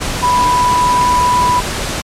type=tone in noise; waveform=sine; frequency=987.8 Hz; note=B5; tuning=in tune; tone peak=-9 dBFS; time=0.22-1.61 s; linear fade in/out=20 ms; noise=pink; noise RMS=-19 dBFS; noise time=0-2.02 s; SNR=+7 dB; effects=low-pass 9000 Hz 12 dB/octave + MP3 64 kbps

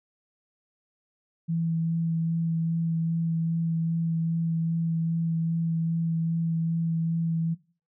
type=tone with vibrato; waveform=sine; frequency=164.81 Hz; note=E3; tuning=in tune; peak=-24 dBFS; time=1.48-7.55 s; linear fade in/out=20 ms; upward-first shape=sine; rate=2.5 Hz; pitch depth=12 cents each way; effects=noise-tail reverb RT60 0.4 s tail -19 dB re dry

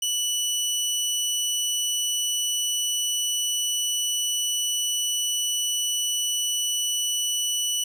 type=tone; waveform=20% pulse; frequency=2960 Hz; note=F#7; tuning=in tune; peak=-18 dBFS; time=0.02-7.84 s; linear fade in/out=5 ms; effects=none

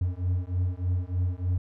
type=beating tone pair; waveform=triangle; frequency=88.6 / 91.9 Hz; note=F2 / F#2; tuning=+25 / -11 cents; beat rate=3.3 Hz; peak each=-26 dBFS; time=0.01-1.58 s; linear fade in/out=5 ms; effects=none

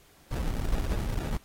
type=noise with sample-and-hold; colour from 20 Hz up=brown; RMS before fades=-29 dBFS; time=0.31-1.37 s; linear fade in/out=5 ms; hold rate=1050 Hz; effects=pink hiss -59 dBFS RMS until 1.44 s + AAC 48 kbps

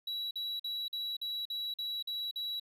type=tone bursts; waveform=triangle; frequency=3907 Hz; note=B7; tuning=19 cents flat; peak=-33 dBFS; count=9; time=0.07-2.598 s; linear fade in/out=5 ms; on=240 ms; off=46 ms; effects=none

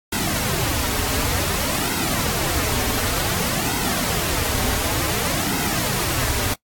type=noise with flanger; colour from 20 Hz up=pink; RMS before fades=-22 dBFS; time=0.12-6.54 s; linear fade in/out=5 ms; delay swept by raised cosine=1.7 to 6 ms; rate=0.55 Hz; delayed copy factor=-0.7; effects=noise-tail reverb RT60 0.1 s tail -21 dB re dry + AAC 64 kbps

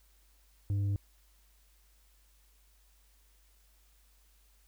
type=tone with tanh clipping; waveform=triangle; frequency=100 Hz; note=G2; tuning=35 cents sharp; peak=-29 dBFS; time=0.7-0.96 s; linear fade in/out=0 ms; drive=9 dB; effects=added 50 Hz sine -63 dBFS peak until 4.67 s + white hiss -69 dBFS RMS until 4.67 s

